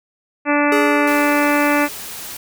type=harmonic tone; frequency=291.6 Hz; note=D4; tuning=12 cents flat; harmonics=1 / 2 / 3 / 4 / 5 / 6 / 7 / 8 / 9; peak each=-17 / -20 / -22 / -23 / -24 / -25 / -25 / -26 / -27 dBFS; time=0.45-1.89 s; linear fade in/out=50 ms
type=tone with exponential decay; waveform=square; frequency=418.6 Hz; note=G#4; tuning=14 cents sharp; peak=-17 dBFS; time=0.72-2.15 s; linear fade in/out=2 ms; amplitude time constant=310 ms
type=noise; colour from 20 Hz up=white; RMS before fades=-31 dBFS; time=1.07-2.37 s; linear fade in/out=5 ms
effects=none